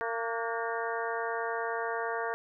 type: harmonic tone with a mistuned harmonic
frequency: 229.2 Hz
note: A#3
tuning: 29 cents flat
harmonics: 2 / 3 / 4 / 5 / 6 / 7 / 8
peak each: -35 / -37 / -38 / -39 / -40 / -40 / -41 dBFS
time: 0.01-2.34 s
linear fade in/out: 0 ms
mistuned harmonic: 6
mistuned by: +71 cents
effects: none